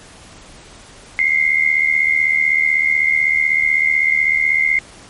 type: tone pair together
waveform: sine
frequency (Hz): 2071 / 2147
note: C7 / C7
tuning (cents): -18 / +44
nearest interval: minor second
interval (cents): 62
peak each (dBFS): -15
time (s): 1.19-4.79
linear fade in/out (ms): 0
effects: pink hiss -41 dBFS RMS until 5.09 s + MP3 48 kbps